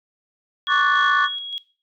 sine chord, D major seventh, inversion third, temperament equal with one note detuned, 1108.7 / 1164.5 / 1480 / 1760 Hz, C#6 / D6 / F#6 / A6, 0 / -15 / 0 / 0 cents, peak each -20 dBFS, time 0.67-1.29 s, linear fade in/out 50 ms
sine tone with tremolo, 3313 Hz, G#7, 5 cents flat, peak -25 dBFS, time 0.67-1.58 s, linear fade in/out 0 ms, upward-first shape square, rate 3.5 Hz, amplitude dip 40%
effects noise-tail reverb RT60 0.4 s tail -20 dB re dry + tanh soft clip ceiling -8 dBFS

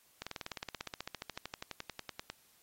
slowing click train, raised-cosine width 0.2 ms, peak -22 dBFS, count 30, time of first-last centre 0.22-2.3 s, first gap 46 ms, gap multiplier 1.03, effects white hiss -67 dBFS RMS until 2.62 s + AAC 48 kbps

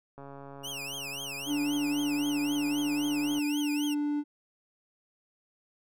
click train, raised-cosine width 1 ms, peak -32 dBFS, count 447, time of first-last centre 0.18-3.389 s, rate 139 Hz
sawtooth tone with vibrato, 2794 Hz, F7, in tune, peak -33 dBFS, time 0.63-3.95 s, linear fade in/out 20 ms, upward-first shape triangle, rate 3.8 Hz, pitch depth 280 cents each way
triangle tone with pitch glide, 291.4 to 293.6 Hz, D4 to D4, -13 to 0 cents, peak -25 dBFS, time 1.46-4.24 s, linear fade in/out 50 ms, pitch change +13 cents, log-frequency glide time 2.48-3.01 s
effects none

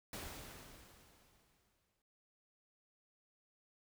pink noise with exponential decay, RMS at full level -45 dBFS, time 0.13-2.02 s, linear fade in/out 2 ms, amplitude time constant 410 ms, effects none

